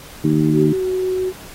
harmonic tone, 77 Hz, D#2, 17 cents flat, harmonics 2 / 3 / 4 / 5, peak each -17 / -20 / -16 / -24 dBFS, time 0.24-0.73 s, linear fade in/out 5 ms
sine tone with pitch glide, 379.2 to 371.6 Hz, F#4 to F#4, +43 to +7 cents, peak -17 dBFS, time 0.49-1.33 s, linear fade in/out 50 ms, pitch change -36 cents, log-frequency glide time 0.75-0.84 s
effects pink hiss -39 dBFS RMS until 1.54 s + AAC 48 kbps

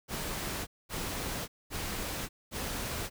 pink noise bursts, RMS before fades -36 dBFS, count 4, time 0.08-3.1 s, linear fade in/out 50 ms, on 590 ms, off 220 ms, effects none

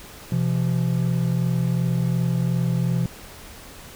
triangle tone pair together, 127.6 / 170.33 Hz, C3 / F3, -43 / -43 cents, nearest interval perfect fourth, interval 500 cents, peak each -20 dBFS, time 0.32-3.06 s, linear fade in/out 2 ms, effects pink hiss -42 dBFS RMS until 3.95 s

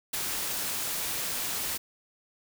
white noise with ADSR envelope, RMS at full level -30 dBFS, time 0.13-1.78 s, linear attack 8 ms, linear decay 18 ms, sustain -2 dB, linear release 15 ms, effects none

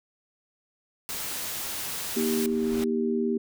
white noise, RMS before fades -33 dBFS, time 1.09-2.46 s, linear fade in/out 0 ms
pink noise with exponential growth, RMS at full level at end -35 dBFS, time 1.92-2.84 s, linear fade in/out 1 ms, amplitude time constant 200 ms
harmonic tone, 78.7 Hz, D#2, 20 cents sharp, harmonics 3 / 4 / 5, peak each -26 / -33 / -27 dBFS, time 2.16-3.38 s, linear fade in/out 10 ms
effects none

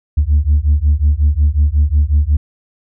sine beating tone pair, 71.2 / 76.7 Hz, C#2 / D#2, +47 / -24 cents, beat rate 5.5 Hz, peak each -11 dBFS, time 0.17-2.37 s, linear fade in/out 10 ms, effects tanh soft clip ceiling -5 dBFS

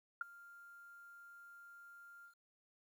sine tone with ADSR envelope, 1396.9 Hz, F6, in tune, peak -33 dBFS, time 0.21-2.35 s, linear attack 3 ms, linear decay 14 ms, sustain -22 dB, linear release 95 ms, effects 12-bit

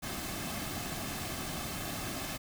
pink noise with comb filter, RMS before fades -38 dBFS, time 0.02-2.38 s, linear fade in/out 20 ms, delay 2.1 ms, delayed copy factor -0.5, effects none

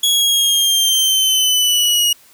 sawtooth linear sweep, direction down, 3349 to 2875 Hz, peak -9 dBFS, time 0.03-2.13 s, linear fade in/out 5 ms, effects white hiss -48 dBFS RMS until 2.33 s

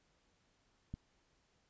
click, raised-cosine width 5 ms, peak -30 dBFS, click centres 0.94 s, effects pink hiss -75 dBFS RMS until 1.69 s + resampled to 16000 Hz

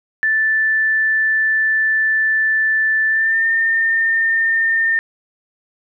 sine tone with pitch glide, 1760 to 1812.6 Hz, A6 to A#6, 0 to -49 cents, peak -13 dBFS, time 0.23-4.99 s, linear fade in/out 0 ms, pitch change +51 cents, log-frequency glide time 3.08-3.46 s, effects none

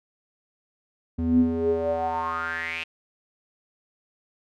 square tone with band-pass filter sweep, 82.41 Hz, E2, in tune, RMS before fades -25 dBFS, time 1.18-2.84 s, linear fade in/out 10 ms, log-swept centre 180 to 2700 Hz, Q 7.4, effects none

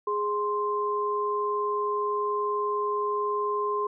sine tone pair together, 415.3 / 1046.5 Hz, G#4 / C6, 0 / 0 cents, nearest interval octave + major third, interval 1600 cents, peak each -28 / -27 dBFS, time 0.07-3.87 s, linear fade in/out 5 ms, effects none

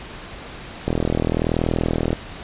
click train, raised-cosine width 2 ms, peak -6 dBFS, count 52, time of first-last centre 0.88-2.13 s, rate 40.8 Hz, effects pink hiss -36 dBFS RMS until 2.43 s + resampled to 8000 Hz

